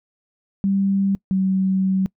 sine tone pair in turn, 196 / 190.09 Hz, G3 / F#3, 0 / +47 cents, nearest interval minor second, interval 53 cents, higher first, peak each -16 dBFS, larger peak neither, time 0.64-1.15 / 1.31-2.06 s, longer second, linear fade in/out 0 ms, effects noise-tail reverb RT60 0.1 s tail -24 dB re dry

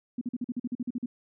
sine tone bursts, 244.1 Hz, B3, 20 cents flat, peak -28 dBFS, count 12, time 0.18-1.06 s, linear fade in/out 5 ms, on 33 ms, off 44 ms, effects none

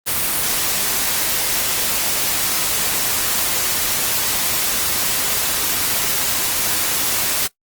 white noise, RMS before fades -19 dBFS, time 0.06-7.48 s, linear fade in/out 20 ms, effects noise-tail reverb RT60 0.1 s tail -18 dB re dry + Opus 32 kbps

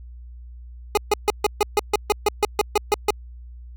25% pulse tone bursts, 415.3 Hz, G#4, in tune, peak -11 dBFS, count 14, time 0.95-3.106 s, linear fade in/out 2 ms, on 24 ms, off 140 ms, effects added 60 Hz sine -37 dBFS peak until 3.76 s

